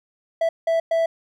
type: tone bursts at uneven times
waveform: triangle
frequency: 659.3 Hz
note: E5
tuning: in tune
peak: -15 dBFS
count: 3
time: 0.41-0.49 / 0.67-0.8 / 0.91-1.06 s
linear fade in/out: 5 ms
effects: none